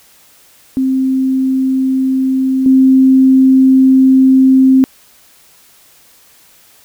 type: tone with level steps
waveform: sine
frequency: 263.1 Hz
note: C4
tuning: 10 cents sharp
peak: -10 / -4 dBFS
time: 0.77-4.84 s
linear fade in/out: 0 ms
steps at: 2.66 s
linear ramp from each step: 2 ms
effects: white hiss -46 dBFS RMS until 6.84 s